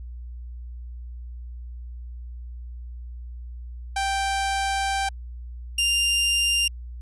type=tone pair in turn; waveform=sawtooth; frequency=784 / 2794 Hz; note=G5 / F7; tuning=0 / 0 cents; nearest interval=octave + minor seventh; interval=2200 cents; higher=second; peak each=-19 / -16 dBFS; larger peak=second; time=3.96-5.09 / 5.78-6.68 s; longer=first; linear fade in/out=5 ms; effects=added 60 Hz sine -34 dBFS peak until 7.01 s + resampled to 24000 Hz